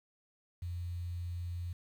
sine tone with quantisation, 87.31 Hz, F2, in tune, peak -36 dBFS, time 0.62-1.73 s, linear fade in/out 5 ms, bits 10, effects none

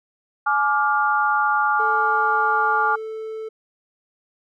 sine chord, D diminished, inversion second, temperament just, 845.8 / 1174.7 / 1409.6 Hz, Ab5 / D6 / F6, +31 / 0 / +16 cents, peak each -21 dBFS, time 0.46-2.96 s, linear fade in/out 10 ms
triangle tone, 440 Hz, A4, in tune, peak -26 dBFS, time 1.79-3.49 s, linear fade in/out 10 ms
effects none

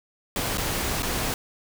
pink noise with dropouts, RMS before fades -27 dBFS, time 0.36-1.34 s, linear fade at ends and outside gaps 1 ms, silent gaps 0.573-0.581 / 1.023-1.03 s, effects none

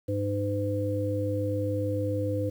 harmonic tone, 101.5 Hz, G#2, 39 cents flat, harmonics 1 / 3 / 5, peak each -29 / -32 / -30 dBFS, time 0.08-2.5 s, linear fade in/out 10 ms, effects 9-bit

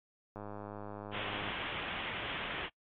click train, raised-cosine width 1 ms, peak -30 dBFS, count 119, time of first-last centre 0.36-1.506 s, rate 103 Hz
white low-pass noise, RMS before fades -39 dBFS, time 1.11-2.7 s, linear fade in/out 50 ms, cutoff 3400 Hz, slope 96 dB/octave
effects noise-tail reverb RT60 0.1 s tail -23 dB re dry + MP3 48 kbps

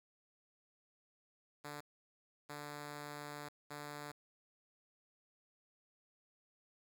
5% pulse tone bursts at uneven times, 146.83 Hz, D3, in tune, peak -34 dBFS, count 3, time 1.64-1.81 / 2.49-3.49 / 3.7-4.12 s, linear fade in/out 10 ms, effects 11-bit

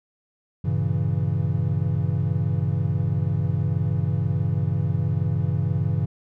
triangle chord, G diminished seventh, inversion none, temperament equal, 98 / 116.54 / 138.59 / 164.81 Hz, G2 / Bb2 / Db3 / Fb3, 0 / 0 / 0 / 0 cents, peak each -23 / -26 / -23 / -25 dBFS, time 0.64-6.06 s, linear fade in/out 10 ms, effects none

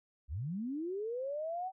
sine linear sweep, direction up, 56 to 769 Hz, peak -35 dBFS, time 0.28-1.72 s, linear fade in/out 50 ms, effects none

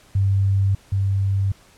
sine tone pair in turn, 97.9 / 97.9 Hz, G2 / G2, -2 / -2 cents, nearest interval unison, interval 0 cents, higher neither, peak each -15 / -17 dBFS, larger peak first, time 0.15-0.75 / 0.92-1.52 s, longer neither, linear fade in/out 5 ms, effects pink hiss -52 dBFS RMS until 1.77 s + low-pass 11000 Hz 12 dB/octave

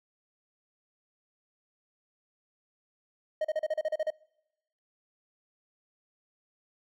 triangle tone bursts, 622.3 Hz, D#5, in tune, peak -24 dBFS, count 10, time 3.41-4.104 s, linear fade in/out 5 ms, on 37 ms, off 36 ms, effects noise-tail reverb RT60 0.9 s tail -26 dB re dry

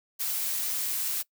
blue noise, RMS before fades -30 dBFS, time 0.19-1.23 s, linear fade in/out 20 ms, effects noise-tail reverb RT60 0.1 s tail -22 dB re dry

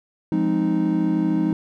triangle chord, F minor seventh, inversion none, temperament equal, 174.61 / 207.7 / 261.6 / 311.1 Hz, F3 / Ab3 / C4 / Eb4, 0 / 0 / 0 / 0 cents, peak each -22 / -23 / -25 / -19 dBFS, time 0.32-1.53 s, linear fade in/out 2 ms, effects none

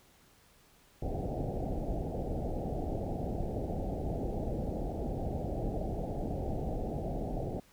pink low-pass noise, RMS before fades -35 dBFS, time 1.02-7.6 s, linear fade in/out 5 ms, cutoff 800 Hz, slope 96 dB/octave, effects pink hiss -63 dBFS RMS until 7.72 s

